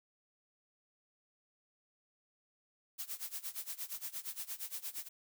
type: noise with tremolo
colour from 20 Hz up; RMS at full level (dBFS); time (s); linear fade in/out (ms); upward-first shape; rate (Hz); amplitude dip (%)
blue; -40; 2.98-5.09; 20; sine; 8.6; 90
effects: none